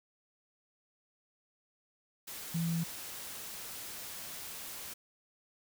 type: tone in noise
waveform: sine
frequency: 166.6 Hz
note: E3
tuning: 19 cents sharp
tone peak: -30 dBFS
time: 2.54-2.84 s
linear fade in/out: 10 ms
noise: white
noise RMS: -44 dBFS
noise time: 2.27-4.94 s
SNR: +11 dB
effects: none